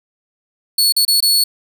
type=tone with dropouts; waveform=sawtooth; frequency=4405 Hz; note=C#8; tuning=12 cents flat; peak=-8 dBFS; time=0.78-1.44 s; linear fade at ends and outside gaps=5 ms; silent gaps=0.924-0.964 / 1.051-1.079 / 1.205-1.224 s; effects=none